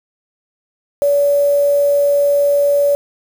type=tone with quantisation; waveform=sine; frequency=571 Hz; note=D5; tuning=49 cents flat; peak=-10 dBFS; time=1.02-2.95 s; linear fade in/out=0 ms; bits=5; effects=none